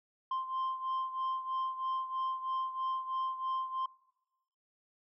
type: beating tone pair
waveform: sine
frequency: 1046.5 / 1049.6 Hz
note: C6 / C6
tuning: 0 / +5 cents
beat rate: 3.1 Hz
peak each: -32 / -36 dBFS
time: 0.31-3.86 s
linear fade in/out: 5 ms
effects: noise-tail reverb RT60 1.0 s tail -24 dB re dry + tanh soft clip ceiling -30 dBFS